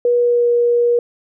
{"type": "tone with pitch glide", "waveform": "sine", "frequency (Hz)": [483.3, 477.7], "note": ["B4", "A#4"], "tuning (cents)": [-38, 42], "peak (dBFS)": -11, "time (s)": [0.05, 0.99], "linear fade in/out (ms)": 2, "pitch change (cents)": -20, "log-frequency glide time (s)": [0.17, 0.49], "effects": []}